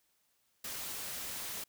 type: noise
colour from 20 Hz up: white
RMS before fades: -41 dBFS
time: 0.64-1.64 s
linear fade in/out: 5 ms
effects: white hiss -75 dBFS RMS until 1.68 s